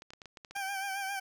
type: clicks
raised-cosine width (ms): 0.2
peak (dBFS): -30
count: 9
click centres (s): 0.021 / 0.105 / 0.135 / 0.218 / 0.257 / 0.372 / 0.448 / 0.51 / 0.565
type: tone with vibrato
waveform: 20% pulse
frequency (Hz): 784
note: G5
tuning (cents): 0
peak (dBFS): -29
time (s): 0.55-1.2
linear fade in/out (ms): 10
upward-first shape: sine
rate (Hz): 7.4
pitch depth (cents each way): 44
effects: none